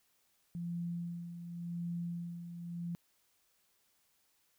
sine tone with tremolo, 171.8 Hz, F3, 28 cents flat, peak -35 dBFS, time 0.55-2.95 s, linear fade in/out 0 ms, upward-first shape sine, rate 0.9 Hz, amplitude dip 60%, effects white hiss -74 dBFS RMS until 4.58 s

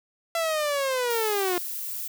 sawtooth linear sweep, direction down, 674 to 349.2 Hz, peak -20 dBFS, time 0.35-1.58 s, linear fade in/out 2 ms
violet noise, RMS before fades -33 dBFS, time 1.1-2.08 s, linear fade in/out 5 ms
effects none

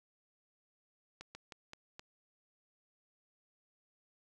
slowing click train, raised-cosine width 0.2 ms, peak -30 dBFS, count 5, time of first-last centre 1.21-1.995 s, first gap 140 ms, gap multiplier 1.23, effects none

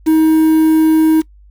triangle tone with quantisation, 316.5 Hz, D#4, 30 cents sharp, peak -5 dBFS, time 0.06-1.22 s, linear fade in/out 20 ms, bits 5, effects noise-tail reverb RT60 0.1 s tail -22 dB re dry + added 50 Hz sine -40 dBFS peak until 1.5 s

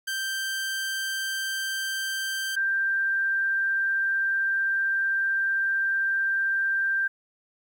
sawtooth / sine tone pair in turn, 1568 / 1578.9 Hz, G6 / G6, 0 / +12 cents, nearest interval unison, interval 12 cents, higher second, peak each -24 / -22 dBFS, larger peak second, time 0.07-2.56 / 2.56-7.08 s, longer second, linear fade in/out 10 ms, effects 10-bit

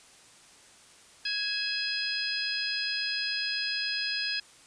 harmonic tone with a mistuned harmonic, 830.6 Hz, G#5, in tune, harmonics 2 / 3 / 4 / 5 / 6, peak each -36 / -35 / -38 / -37 / -32 dBFS, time 1.25-4.4 s, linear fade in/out 5 ms, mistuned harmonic 3, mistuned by +63 cents, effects white hiss -55 dBFS RMS until 4.66 s + resampled to 22050 Hz

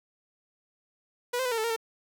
sawtooth tone with pitch steps, 488.2 / 519 / 497.4 / 458.5 / 438.3 / 464 / 450.6 Hz, B4 / C5 / B4 / A#4 / A4 / A#4 / A4, -20 / -14 / +12 / -29 / -7 / -8 / +41 cents, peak -23 dBFS, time 1.33-1.764 s, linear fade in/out 10 ms, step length 62 ms, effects none

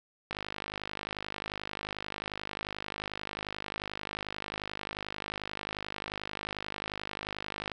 click train, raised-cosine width 0.3 ms, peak -19 dBFS, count 381, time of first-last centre 0.31-7.717 s, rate 51.3 Hz, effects none

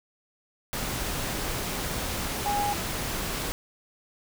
sine tone in noise, 820 Hz, G#5, 22 cents flat, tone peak -25 dBFS, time 2.46-2.73 s, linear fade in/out 0 ms, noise pink, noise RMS -31 dBFS, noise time 0.73-3.52 s, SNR +3 dB, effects none

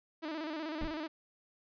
sawtooth tone with vibrato, 311.9 Hz, D#4, 4 cents sharp, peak -33 dBFS, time 0.22-1.08 s, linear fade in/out 20 ms, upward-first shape square, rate 16 Hz, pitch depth 72 cents each way
brown noise with exponential decay, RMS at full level -33 dBFS, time 0.81-1 s, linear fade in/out 0 ms, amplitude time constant 41 ms
effects resampled to 11025 Hz

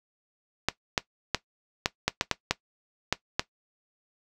clicks, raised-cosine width 0.2 ms, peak -5 dBFS, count 10, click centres 0.686 / 0.978 / 1.347 / 1.859 / 2.08 / 2.211 / 2.313 / 2.51 / 3.126 / 3.395 s, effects noise-tail reverb RT60 0.1 s tail -17 dB re dry

